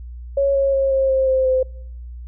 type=tone with pitch steps; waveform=sine; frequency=554.4 / 548 / 541.7 / 535.5 / 529.4 / 523.3 / 517.3 Hz; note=C#5 / C#5 / C#5 / C5 / C5 / C5 / C5; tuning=0 / -20 / -40 / +40 / +20 / 0 / -20 cents; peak=-14 dBFS; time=0.37-1.63 s; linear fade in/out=5 ms; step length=180 ms; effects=noise-tail reverb RT60 0.8 s tail -26 dB re dry + added 60 Hz sine -31 dBFS peak until 2.27 s